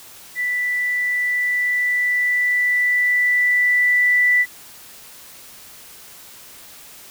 sine tone with level ramp, 1975.5 Hz, B6, in tune, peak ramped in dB -19 to -12 dBFS, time 0.35-4.46 s, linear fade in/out 50 ms, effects white hiss -42 dBFS RMS until 7.1 s

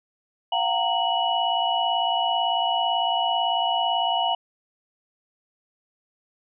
sine tone cluster, 698 / 756 / 923 / 2935 Hz, F5 / F#5 / A#5 / F#7, -1 / +37 / -17 / -15 cents, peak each -26 dBFS, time 0.52-4.35 s, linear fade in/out 5 ms, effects none

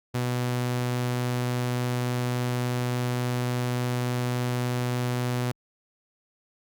sawtooth tone, 123.5 Hz, B2, in tune, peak -21 dBFS, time 0.14-5.52 s, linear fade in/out 10 ms, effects Opus 48 kbps

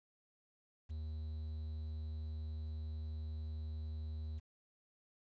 triangle tone with quantisation, 77.78 Hz, D#2, in tune, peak -38 dBFS, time 0.89-4.4 s, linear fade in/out 20 ms, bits 11, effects resampled to 16000 Hz

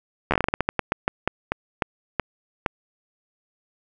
slowing click train, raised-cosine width 0.5 ms, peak -5 dBFS, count 19, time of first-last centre 0.31-2.662 s, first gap 12 ms, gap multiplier 1.24, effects none

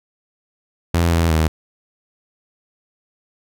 sawtooth tone with pitch steps, 84.8 / 83.4 / 79.4 Hz, E2 / E2 / D#2, +50 / +21 / +36 cents, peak -10 dBFS, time 0.94-1.48 s, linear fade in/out 5 ms, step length 180 ms, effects none

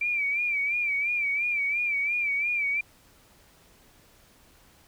sine tone with vibrato, 2336 Hz, D7, 10 cents flat, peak -24 dBFS, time 0.01-2.81 s, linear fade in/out 5 ms, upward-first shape sine, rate 2.9 Hz, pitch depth 78 cents each way, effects pink hiss -58 dBFS RMS until 4.87 s

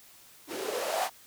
blue noise with band-pass filter sweep, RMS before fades -32 dBFS, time 0.47-1.1 s, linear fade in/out 50 ms, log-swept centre 310 to 810 Hz, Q 6.1, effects white hiss -55 dBFS RMS until 1.26 s

